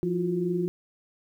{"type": "tone cluster", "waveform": "sine", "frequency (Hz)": [173.8, 335.2, 358], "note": ["F3", "E4", "F4"], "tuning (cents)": [-8, 29, 43], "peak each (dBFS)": [-28, -34, -27], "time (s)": [0.03, 0.68], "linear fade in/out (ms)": 0, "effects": ["10-bit"]}